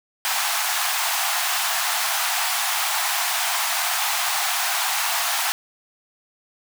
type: high-pass noise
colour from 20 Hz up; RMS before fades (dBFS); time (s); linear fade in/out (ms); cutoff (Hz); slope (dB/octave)
pink; -23; 0.25-5.52; 0; 680; 96
effects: none